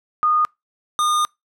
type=tone pair in turn; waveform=sine / square; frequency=1228 / 1218.8 Hz; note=D#6 / D#6; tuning=-23 / -36 cents; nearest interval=unison; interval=13 cents; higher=first; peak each=-14 / -17 dBFS; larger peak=first; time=0.23-0.45 / 0.99-1.25 s; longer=second; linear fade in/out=0 ms; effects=noise-tail reverb RT60 0.2 s tail -26 dB re dry + low-pass 12000 Hz 12 dB/octave